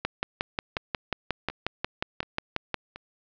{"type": "two click trains", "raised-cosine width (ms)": 0.3, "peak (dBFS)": [-22, -10], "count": [4, 16], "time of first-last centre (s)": [[0.77, 2.96], [0.05, 2.743]], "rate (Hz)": [1.37, 5.57], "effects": ["low-pass 5000 Hz 12 dB/octave"]}